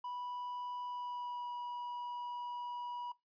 triangle tone with pitch glide, 984 to 971.6 Hz, B5 to B5, -7 to -29 cents, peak -38 dBFS, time 0.04-3.12 s, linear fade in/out 5 ms, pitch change -22 cents, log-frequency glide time 0.85-1.51 s, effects noise-tail reverb RT60 0.2 s tail -22 dB re dry + resampled to 11025 Hz

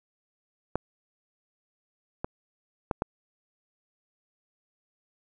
clicks, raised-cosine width 1 ms, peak -12 / -16 / -12 / -12 dBFS, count 4, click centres 0.756 / 2.245 / 2.912 / 3.021 s, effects none

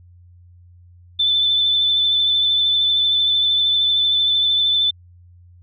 sine tone with vibrato, 3520 Hz, A7, in tune, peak -14 dBFS, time 1.19-4.91 s, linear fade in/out 10 ms, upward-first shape triangle, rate 13 Hz, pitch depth 24 cents each way, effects added 88 Hz sine -44 dBFS peak until 5.62 s

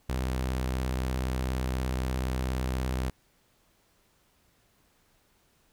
sawtooth tone with vibrato, 64 Hz, C2, 38 cents flat, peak -24 dBFS, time 0.09-3.1 s, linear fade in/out 5 ms, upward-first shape triangle, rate 17 Hz, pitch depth 66 cents each way, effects pink hiss -67 dBFS RMS until 5.72 s

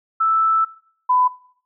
sine tone pair in turn, 1318.5 / 1001.3 Hz, E6 / B5, 0 / +24 cents, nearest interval perfect fourth, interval 476 cents, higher first, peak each -14 / -13 dBFS, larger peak second, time 0.2-0.65 / 1.09-1.28 s, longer first, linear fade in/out 10 ms, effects noise-tail reverb RT60 0.6 s tail -21 dB re dry

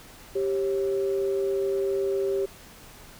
sine tone pair together, 392 / 543.7 Hz, G4 / C#5, 0 / -34 cents, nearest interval tritone, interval 566 cents, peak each -23 / -31 dBFS, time 0.35-2.46 s, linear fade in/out 10 ms, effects tanh soft clip ceiling -16 dBFS + pink hiss -48 dBFS RMS until 3.19 s

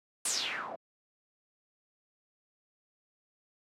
white noise with low-pass filter sweep, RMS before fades -35 dBFS, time 0.25-0.76 s, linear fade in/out 5 ms, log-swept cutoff 9800 to 590 Hz, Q 4.8, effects high-pass 200 Hz 12 dB/octave

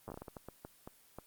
slowing click train, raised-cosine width 1 ms, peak -30 dBFS, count 13, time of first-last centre 0.08-1.186 s, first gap 9 ms, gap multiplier 1.38, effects white hiss -64 dBFS RMS until 1.26 s + Opus 24 kbps

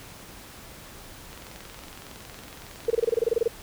click train, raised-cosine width 0.2 ms, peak -26 dBFS, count 38, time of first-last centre 1.33-3.035 s, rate 21.7 Hz
sine tone bursts, 461.4 Hz, A#4, 18 cents flat, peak -18 dBFS, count 13, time 2.88-3.479 s, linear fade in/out 5 ms, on 23 ms, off 25 ms
effects pink hiss -45 dBFS RMS until 3.62 s

